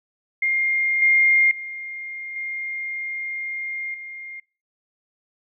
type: tone with level steps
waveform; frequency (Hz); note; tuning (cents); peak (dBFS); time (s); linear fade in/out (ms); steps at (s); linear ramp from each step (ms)
sine; 2119; C7; +21; -18 / -13 / -30 / -26 / -33; 0.42-4.4; 5; 1.02 / 1.51 / 2.36 / 3.94; 2
effects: noise-tail reverb RT60 0.4 s tail -25 dB re dry